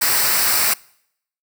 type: noise with comb filter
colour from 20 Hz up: white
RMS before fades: -17 dBFS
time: 0.01-0.74 s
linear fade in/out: 10 ms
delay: 0.3 ms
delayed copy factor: -0.6
effects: noise-tail reverb RT60 0.7 s tail -24 dB re dry